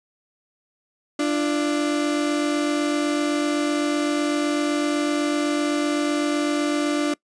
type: tone pair together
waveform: 35% pulse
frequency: 294.8 / 342.7 Hz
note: D4 / F4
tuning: +7 / -33 cents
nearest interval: minor third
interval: 260 cents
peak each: -19 / -26 dBFS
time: 1.19-7.14 s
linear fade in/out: 5 ms
effects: noise-tail reverb RT60 0.1 s tail -23 dB re dry + resampled to 22050 Hz